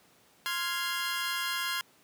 20% pulse chord, F minor, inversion second, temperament equal, 1046.5 / 1396.9 / 1661.2 Hz, C6 / F6 / Ab6, 0 / 0 / 0 cents, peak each -30 dBFS, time 0.46-1.81 s, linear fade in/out 0 ms, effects pink hiss -62 dBFS RMS until 2.03 s + high-pass 150 Hz 12 dB/octave

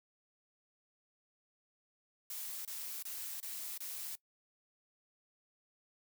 blue noise bursts, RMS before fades -43 dBFS, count 5, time 2.3-4.154 s, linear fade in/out 2 ms, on 350 ms, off 26 ms, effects noise-tail reverb RT60 0.1 s tail -20 dB re dry

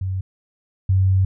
sine tone pair in turn, 94.4 / 94.91 Hz, F#2 / F#2, +35 / +45 cents, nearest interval unison, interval 10 cents, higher second, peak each -21 / -13 dBFS, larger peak second, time 0.01-0.21 / 0.89-1.25 s, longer second, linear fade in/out 5 ms, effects none

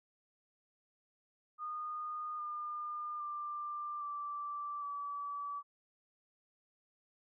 sine tone with pitch steps, 1226 / 1206.3 / 1187 / 1167.9 / 1149.2 Hz, D#6 / D6 / D6 / D6 / D6, -26 / +46 / +18 / -10 / -38 cents, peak -38 dBFS, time 1.58-5.63 s, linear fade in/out 50 ms, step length 810 ms, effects none

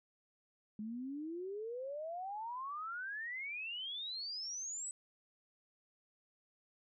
sine exponential sweep, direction up, 207.7 to 8100 Hz, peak -40 dBFS, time 0.79-4.91 s, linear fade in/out 2 ms, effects none

